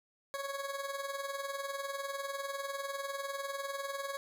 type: tone with tremolo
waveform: 20% pulse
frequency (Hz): 554.4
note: C#5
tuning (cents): 0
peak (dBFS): -29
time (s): 0.34-4.17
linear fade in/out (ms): 0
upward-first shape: triangle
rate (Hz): 20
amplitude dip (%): 70
effects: none